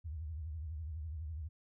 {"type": "tone with vibrato", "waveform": "sine", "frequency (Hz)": 78.2, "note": "D#2", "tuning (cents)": 9, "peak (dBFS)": -39, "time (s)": [0.04, 1.49], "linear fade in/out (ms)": 20, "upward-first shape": "triangle", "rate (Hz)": 12, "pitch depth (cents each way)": 190, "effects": []}